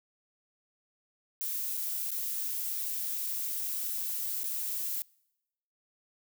violet noise with dropouts, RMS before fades -34 dBFS, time 1.41-5.02 s, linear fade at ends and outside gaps 0 ms, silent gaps 1.769-1.774 / 2.106-2.116 / 4.433-4.442 s, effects noise-tail reverb RT60 0.9 s tail -26 dB re dry

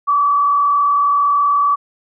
sine tone with frequency modulation, 1148 Hz, D6, 40 cents flat, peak -11 dBFS, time 0.07-1.76 s, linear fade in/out 20 ms, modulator 38.4 Hz, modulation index 0.6, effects none

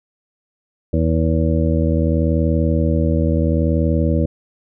harmonic tone, 80.7 Hz, E2, 36 cents flat, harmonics 1 / 2 / 3 / 4 / 6 / 7, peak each -17 / -20 / -22 / -23 / -25 / -25 dBFS, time 0.93-4.26 s, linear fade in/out 5 ms, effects none

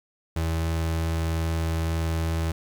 35% pulse tone, 81.6 Hz, E2, 17 cents flat, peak -22 dBFS, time 0.36-2.52 s, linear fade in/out 5 ms, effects 10-bit

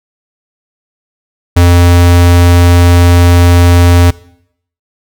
square tone, 87.31 Hz, F2, in tune, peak -3 dBFS, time 1.56-4.11 s, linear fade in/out 10 ms, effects noise-tail reverb RT60 0.7 s tail -21 dB re dry

